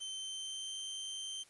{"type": "tone with pitch glide", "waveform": "sawtooth", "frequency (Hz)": [3096, 3125], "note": ["G7", "G7"], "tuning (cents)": [-22, -6], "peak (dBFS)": -37, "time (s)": [0, 1.44], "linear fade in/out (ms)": 20, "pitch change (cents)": 16, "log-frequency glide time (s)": [0.12, 0.74], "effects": ["white hiss -64 dBFS RMS until 1.49 s", "resampled to 24000 Hz"]}